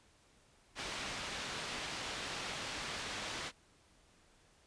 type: low-pass noise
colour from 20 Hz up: white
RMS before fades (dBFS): -42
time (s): 0.75-3.52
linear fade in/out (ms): 50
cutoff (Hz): 3900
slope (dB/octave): 12
effects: pink hiss -67 dBFS RMS until 4.66 s + resampled to 22050 Hz